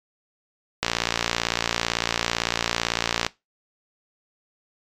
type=click train; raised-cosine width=0.2 ms; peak=-3 dBFS; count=142; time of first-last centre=0.83-3.265 s; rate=57.9 Hz; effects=noise-tail reverb RT60 0.2 s tail -19 dB re dry + MP3 96 kbps